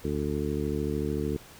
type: harmonic tone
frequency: 73.42 Hz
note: D2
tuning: in tune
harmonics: 1 / 2 / 3 / 4 / 5 / 6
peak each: -34 / -34 / -34 / -34 / -34 / -34 dBFS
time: 0.04-1.37 s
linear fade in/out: 5 ms
effects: pink hiss -50 dBFS RMS until 1.59 s